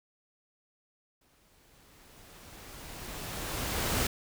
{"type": "noise with exponential growth", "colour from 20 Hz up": "pink", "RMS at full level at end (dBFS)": -28, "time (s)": [1.21, 4.07], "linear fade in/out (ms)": 5, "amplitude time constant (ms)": 620, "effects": []}